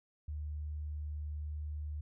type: tone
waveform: sine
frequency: 75.1 Hz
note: D2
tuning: 39 cents sharp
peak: -37 dBFS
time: 0.28-2.01 s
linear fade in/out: 5 ms
effects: none